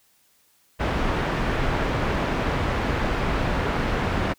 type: low-pass noise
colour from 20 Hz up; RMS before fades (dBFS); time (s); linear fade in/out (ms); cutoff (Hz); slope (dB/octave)
pink; -24; 0.79-4.34; 20; 2100; 12
effects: white hiss -62 dBFS RMS until 4.38 s